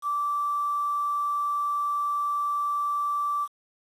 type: tone with quantisation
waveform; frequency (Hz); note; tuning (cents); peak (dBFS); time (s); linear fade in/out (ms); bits
sine; 1165; D6; -14; -24; 0.02-3.48; 50; 8
effects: resampled to 32000 Hz